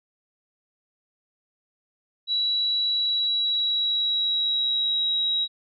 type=tone with pitch glide; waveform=sine; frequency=3916 to 3844 Hz; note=B7 to B7; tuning=-15 to -48 cents; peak=-21 dBFS; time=2.27-5.48 s; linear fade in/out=50 ms; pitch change=-33 cents; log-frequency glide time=2.88-5.07 s; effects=none